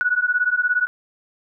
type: beating tone pair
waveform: sine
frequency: 1462 / 1479 Hz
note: F#6 / F#6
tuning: -21 / -1 cents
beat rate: 17 Hz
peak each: -20 dBFS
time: 0.01-0.87 s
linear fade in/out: 0 ms
effects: none